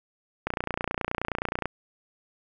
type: click train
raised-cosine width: 0.5 ms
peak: -12 dBFS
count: 36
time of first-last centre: 0.47-1.656 s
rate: 29.5 Hz
effects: none